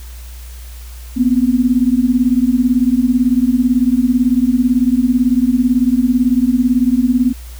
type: beating tone pair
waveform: sine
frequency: 240.3 / 258.3 Hz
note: B3 / C4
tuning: -47 / -22 cents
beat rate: 18 Hz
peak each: -13 dBFS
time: 1.16-7.33 s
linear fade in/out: 20 ms
effects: added 60 Hz sine -29 dBFS peak until 7.59 s + white hiss -41 dBFS RMS until 7.59 s